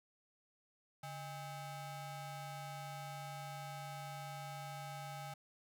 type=ring-modulated tone; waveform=35% pulse; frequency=477.3 Hz; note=A#4; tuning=41 cents sharp; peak=-40 dBFS; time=1.03-5.34 s; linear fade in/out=5 ms; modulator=334 Hz; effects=none